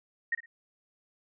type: tone with echo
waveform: sine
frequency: 1864.7 Hz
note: A#6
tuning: in tune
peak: -25 dBFS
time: 0.32-0.35 s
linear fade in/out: 5 ms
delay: 55 ms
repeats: 2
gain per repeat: -13 dB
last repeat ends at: 0.46 s
effects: none